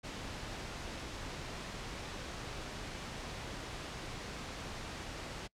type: noise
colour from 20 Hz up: pink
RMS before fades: -43 dBFS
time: 0.03-5.48 s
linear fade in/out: 20 ms
effects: noise-tail reverb RT60 0.1 s tail -25 dB re dry + low-pass 6000 Hz 12 dB/octave

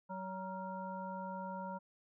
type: harmonic tone with a mistuned harmonic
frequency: 188.1 Hz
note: F#3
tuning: 29 cents sharp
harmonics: 1 / 3 / 5 / 7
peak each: -45 / -47 / -43 / -53 dBFS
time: 0.09-1.79 s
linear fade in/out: 20 ms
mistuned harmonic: 7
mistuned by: +89 cents
effects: none

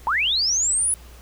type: linear sweep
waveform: sine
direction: up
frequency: 850 to 10390 Hz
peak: -18 dBFS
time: 0.07-0.94 s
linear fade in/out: 0 ms
effects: added 60 Hz sine -42 dBFS peak until 1.21 s + pink hiss -49 dBFS RMS until 1.21 s

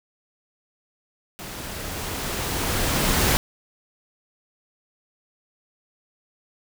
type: noise with level ramp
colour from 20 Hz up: pink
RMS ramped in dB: -36 to -19 dBFS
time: 1.39-3.37 s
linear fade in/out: 0 ms
effects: none

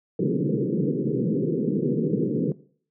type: band-pass noise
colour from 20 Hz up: pink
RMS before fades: -24 dBFS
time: 0.19-2.52 s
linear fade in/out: 2 ms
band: 130 to 490 Hz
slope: 96 dB/octave
effects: noise-tail reverb RT60 0.5 s tail -19 dB re dry

